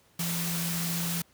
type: tone in noise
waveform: sine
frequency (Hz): 170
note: F3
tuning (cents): -46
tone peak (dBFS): -31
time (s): 0.19-1.22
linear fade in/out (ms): 5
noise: white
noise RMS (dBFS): -33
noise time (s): 0.19-1.22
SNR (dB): -1
effects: pink hiss -63 dBFS RMS until 1.33 s + high-pass 60 Hz 12 dB/octave

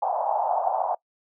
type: band-pass noise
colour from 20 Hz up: white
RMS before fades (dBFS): -25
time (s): 0.02-0.95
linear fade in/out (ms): 5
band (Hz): 660 to 870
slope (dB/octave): 48
effects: noise-tail reverb RT60 0.1 s tail -23 dB re dry

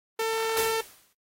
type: tone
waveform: sawtooth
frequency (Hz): 447.9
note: A4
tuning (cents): +31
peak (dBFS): -21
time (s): 0.19-0.81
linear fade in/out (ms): 5
type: noise with exponential decay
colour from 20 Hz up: white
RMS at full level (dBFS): -28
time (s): 0.57-1.13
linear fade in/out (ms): 1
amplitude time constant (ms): 120
effects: noise-tail reverb RT60 0.1 s tail -20 dB re dry + AAC 48 kbps

